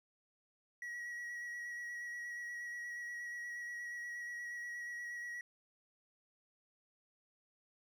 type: tone with vibrato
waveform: triangle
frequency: 1916 Hz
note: A#6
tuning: 47 cents sharp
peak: -40 dBFS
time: 0.82-5.41 s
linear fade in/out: 2 ms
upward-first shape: square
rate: 8.4 Hz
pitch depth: 15 cents each way
effects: none